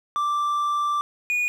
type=tone pair in turn; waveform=triangle; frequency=1174.7 / 2454 Hz; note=D6 / D#7; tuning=0 / -25 cents; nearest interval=octave + minor second; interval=1275 cents; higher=second; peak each=-19 dBFS; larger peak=neither; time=0.16-1.01 / 1.3-1.48 s; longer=first; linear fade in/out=0 ms; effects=none